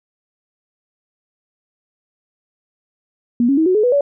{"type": "tone with pitch steps", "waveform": "sine", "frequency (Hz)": [239.1, 276.2, 319.2, 368.7, 426, 492.2, 568.7], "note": ["A#3", "C#4", "D#4", "F#4", "G#4", "B4", "C#5"], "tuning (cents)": [44, -6, 44, -6, 44, -6, 44], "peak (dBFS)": -11, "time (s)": [3.4, 4.009], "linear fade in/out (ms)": 2, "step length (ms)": 87, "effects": []}